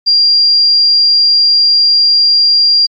sine tone, 4775 Hz, D8, 28 cents sharp, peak -5 dBFS, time 0.06-2.87 s, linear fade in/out 20 ms, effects MP3 64 kbps

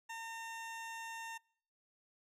20% pulse tone, 910 Hz, A#5, 42 cents flat, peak -38 dBFS, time 0.09-1.38 s, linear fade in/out 10 ms, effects noise-tail reverb RT60 0.6 s tail -26 dB re dry + low-pass 11000 Hz 12 dB/octave

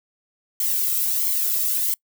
violet noise with flanger, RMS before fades -22 dBFS, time 0.6-1.94 s, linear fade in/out 2 ms, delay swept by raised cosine 0.93 to 1.58 ms, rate 1.5 Hz, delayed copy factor +0.6, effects noise-tail reverb RT60 0.1 s tail -26 dB re dry

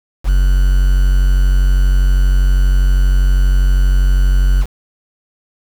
triangle tone with quantisation, 46.25 Hz, F#1, in tune, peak -6 dBFS, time 0.24-4.66 s, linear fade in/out 50 ms, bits 5, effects none

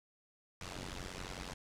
pink noise with amplitude modulation, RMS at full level -40 dBFS, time 0.61-1.54 s, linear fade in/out 2 ms, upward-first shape sine, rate 91.4 Hz, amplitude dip 100%, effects low-pass 7000 Hz 12 dB/octave

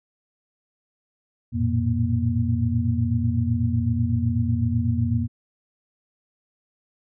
sine tone cluster, 88.7 / 111.2 / 119.2 / 236.2 Hz, F2 / A2 / A#2 / A#3, +27 / +19 / +39 / +23 cents, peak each -25 dBFS, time 1.52-5.28 s, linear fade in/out 50 ms, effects none

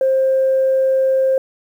sine tone, 529 Hz, C5, 19 cents sharp, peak -11 dBFS, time 0.01-1.38 s, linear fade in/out 2 ms, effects tanh soft clip ceiling -8 dBFS + 8-bit

